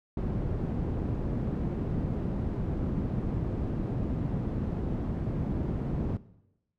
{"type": "low-pass noise", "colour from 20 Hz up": "white", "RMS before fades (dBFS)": -31, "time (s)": [0.17, 6.17], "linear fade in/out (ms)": 2, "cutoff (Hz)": 210, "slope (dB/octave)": 12, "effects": ["noise-tail reverb RT60 0.9 s tail -18 dB re dry"]}